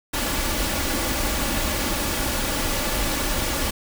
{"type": "noise with comb filter", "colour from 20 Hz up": "pink", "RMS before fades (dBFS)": -24, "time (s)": [0.13, 3.71], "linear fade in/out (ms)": 10, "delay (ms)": 3.5, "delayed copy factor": 0.5, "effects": []}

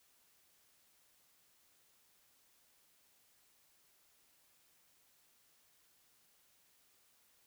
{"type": "silence", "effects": ["white hiss -71 dBFS RMS until 7.46 s"]}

